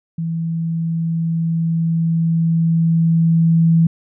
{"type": "tone with level ramp", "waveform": "sine", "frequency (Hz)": 164.81, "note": "E3", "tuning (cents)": 0, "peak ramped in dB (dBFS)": [-19, -9], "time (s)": [0.18, 3.87], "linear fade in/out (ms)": 5, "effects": []}